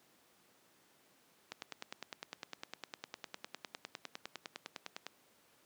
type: click train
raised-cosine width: 0.2 ms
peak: -24 dBFS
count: 36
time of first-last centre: 1.52-5.066 s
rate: 9.87 Hz
effects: pink hiss -68 dBFS RMS until 5.65 s + high-pass 200 Hz 12 dB/octave